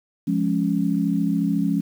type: chord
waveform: sine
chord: Db major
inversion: first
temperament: equal with one note detuned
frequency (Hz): 174.61 / 208.5 / 277.2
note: F3 / Ab3 / Db4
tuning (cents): 0 / +7 / 0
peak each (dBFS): -23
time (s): 0.27-1.81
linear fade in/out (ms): 10
effects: 8-bit